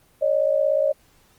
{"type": "tone pair together", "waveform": "sine", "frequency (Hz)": [554.4, 611.3], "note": ["C#5", "D#5"], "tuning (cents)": [0, -31], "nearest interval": "major second", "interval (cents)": 169, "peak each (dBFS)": -20, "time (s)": [0.21, 0.93], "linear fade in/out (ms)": 20, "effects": ["pink hiss -58 dBFS RMS until 1.38 s", "Opus 24 kbps"]}